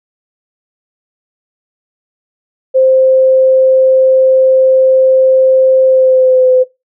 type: tone with pitch glide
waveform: sine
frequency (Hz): 523.3 to 510.8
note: C5 to C5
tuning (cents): 0 to -42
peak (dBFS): -5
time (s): 2.74-6.64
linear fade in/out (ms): 20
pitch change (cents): -42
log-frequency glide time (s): 5.86-6.51
effects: noise-tail reverb RT60 0.2 s tail -17 dB re dry